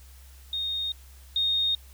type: tone pair in turn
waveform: sine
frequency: 3700 / 3700 Hz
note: A#7 / A#7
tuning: -14 / -14 cents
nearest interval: unison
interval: 0 cents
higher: neither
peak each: -27 / -22 dBFS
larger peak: second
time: 0.53-0.92 / 1.36-1.75 s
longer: neither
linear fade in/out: 2 ms
effects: added 66 Hz sine -47 dBFS peak until 1.93 s + white hiss -56 dBFS RMS until 1.93 s